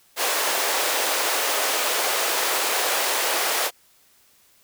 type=high-pass noise; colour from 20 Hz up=pink; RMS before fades=-23 dBFS; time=0.16-3.71 s; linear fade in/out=50 ms; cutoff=450 Hz; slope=24 dB/octave; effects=white hiss -58 dBFS RMS until 4.63 s